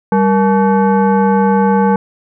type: tone with frequency modulation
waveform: sine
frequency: 196 Hz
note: G3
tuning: in tune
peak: -8 dBFS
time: 0.12-1.96 s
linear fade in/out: 2 ms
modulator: 666 Hz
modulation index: 1.1
effects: none